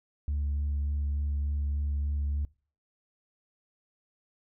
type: tone with vibrato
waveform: sine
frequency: 72.1 Hz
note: D2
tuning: 31 cents flat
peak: -25 dBFS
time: 0.28-2.45 s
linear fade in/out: 0 ms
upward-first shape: sine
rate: 3.4 Hz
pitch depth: 14 cents each way
effects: noise-tail reverb RT60 0.4 s tail -25 dB re dry + tanh soft clip ceiling -25 dBFS